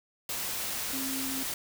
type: tone in noise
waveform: sine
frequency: 266.6 Hz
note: C4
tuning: 33 cents sharp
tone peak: -35 dBFS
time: 0.93-1.43 s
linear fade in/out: 2 ms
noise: white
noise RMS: -34 dBFS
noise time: 0.29-1.54 s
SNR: -4 dB
effects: none